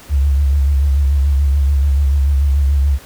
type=tone with vibrato; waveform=sine; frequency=69.9 Hz; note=C#2; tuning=15 cents sharp; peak=-10 dBFS; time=0.09-2.99 s; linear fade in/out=50 ms; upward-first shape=sine; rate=6.9 Hz; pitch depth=62 cents each way; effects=pink hiss -40 dBFS RMS until 3.05 s